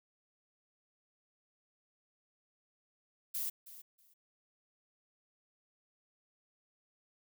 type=noise with echo; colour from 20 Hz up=violet; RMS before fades=-37 dBFS; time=3.34-3.5 s; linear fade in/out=10 ms; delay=320 ms; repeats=2; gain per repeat=-15 dB; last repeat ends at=4.14 s; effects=none